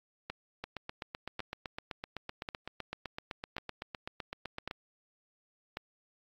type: two click trains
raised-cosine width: 0.3 ms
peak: -22 / -21 dBFS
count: 33 / 6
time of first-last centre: 0.64-4.711 / 0.3-5.77 s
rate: 7.86 / 0.914 Hz
effects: AAC 48 kbps